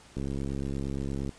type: click train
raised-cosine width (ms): 3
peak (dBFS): -21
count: 78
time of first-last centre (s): 0.17-1.292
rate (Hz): 68.6
effects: pink hiss -54 dBFS RMS until 1.38 s + resampled to 22050 Hz